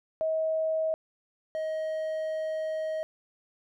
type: tone pair in turn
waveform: sine / triangle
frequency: 637 / 630 Hz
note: D#5 / D#5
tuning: +41 / +21 cents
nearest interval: unison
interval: 20 cents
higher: first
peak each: -25 / -27 dBFS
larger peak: first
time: 0.21-0.94 / 1.55-3.03 s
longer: second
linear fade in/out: 0 ms
effects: none